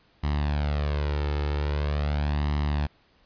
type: tone with flanger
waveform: sawtooth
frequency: 73.42 Hz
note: D2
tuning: in tune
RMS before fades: -26 dBFS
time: 0.23-2.87 s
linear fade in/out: 10 ms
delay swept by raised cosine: 1 to 2.3 ms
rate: 0.43 Hz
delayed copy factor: +0.6
effects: pink hiss -62 dBFS RMS until 3.25 s + resampled to 11025 Hz